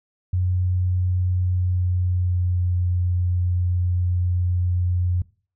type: tone with pitch glide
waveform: sine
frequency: 90.9 to 89.24 Hz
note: F#2 to F2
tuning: -30 to +38 cents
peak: -18 dBFS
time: 0.33-5.22 s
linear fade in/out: 5 ms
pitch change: -32 cents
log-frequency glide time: 1.36-2.75 s
effects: noise-tail reverb RT60 0.4 s tail -21 dB re dry